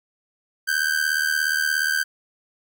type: ring-modulated tone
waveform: 45% pulse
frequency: 1558 Hz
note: G6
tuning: 11 cents flat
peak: -17 dBFS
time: 0.67-2.04 s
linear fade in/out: 20 ms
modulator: 38.5 Hz
effects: none